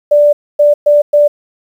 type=tone bursts at uneven times; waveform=sine; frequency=587.3 Hz; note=D5; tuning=in tune; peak=-4 dBFS; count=4; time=0.11-0.33 / 0.59-0.74 / 0.86-1.02 / 1.13-1.28 s; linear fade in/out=10 ms; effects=7-bit